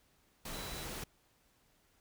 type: tone in noise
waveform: sine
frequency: 3951 Hz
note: B7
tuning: in tune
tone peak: -50 dBFS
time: 0.53-0.85 s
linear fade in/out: 5 ms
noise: pink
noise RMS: -43 dBFS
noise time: 0.45-1.04 s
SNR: -10 dB
effects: pink hiss -71 dBFS RMS until 2 s